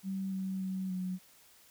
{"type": "tone with pitch steps", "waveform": "sine", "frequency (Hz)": [192.3, 190.1, 188.8, 184.2], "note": ["G3", "F#3", "F#3", "F#3"], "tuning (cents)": [-33, 47, 35, -7], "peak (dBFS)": -33, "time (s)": [0.03, 1.19], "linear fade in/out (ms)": 50, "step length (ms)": 290, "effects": ["white hiss -61 dBFS RMS until 1.7 s"]}